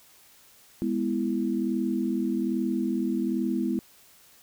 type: chord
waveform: sine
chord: E major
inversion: first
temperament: just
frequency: 206 / 247.2 / 329.6 Hz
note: G#3 / B3 / E4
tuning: -14 / +2 / 0 cents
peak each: -29 / -28 / -29 dBFS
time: 0.82-3.79 s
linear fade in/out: 0 ms
effects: white hiss -56 dBFS RMS until 4.42 s